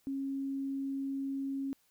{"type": "tone", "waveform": "sine", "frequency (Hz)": 272.8, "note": "C#4", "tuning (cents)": -28, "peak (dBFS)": -33, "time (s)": [0.07, 1.73], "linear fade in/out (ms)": 0, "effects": ["white hiss -71 dBFS RMS until 1.9 s"]}